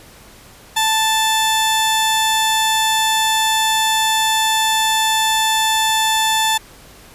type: tone pair together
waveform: sawtooth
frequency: 880 / 1760 Hz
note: A5 / A6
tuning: 0 / 0 cents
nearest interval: octave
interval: 1200 cents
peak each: -12 dBFS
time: 0.76-6.58 s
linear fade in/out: 10 ms
effects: pink hiss -43 dBFS RMS until 7.14 s + resampled to 32000 Hz